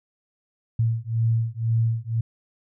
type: beating tone pair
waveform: sine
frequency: 113.1 / 115.1 Hz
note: A2 / A#2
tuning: +48 / -22 cents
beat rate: 2 Hz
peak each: -23 dBFS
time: 0.79-2.21 s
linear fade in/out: 5 ms
effects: none